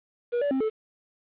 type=tone with pitch steps; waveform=triangle; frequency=480.4 / 575 / 265.4 / 436.4 Hz; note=B4 / D5 / C4 / A4; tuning=-48 / -37 / +25 / -14 cents; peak=-21 dBFS; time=0.32-0.7 s; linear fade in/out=20 ms; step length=95 ms; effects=resampled to 8000 Hz + 9-bit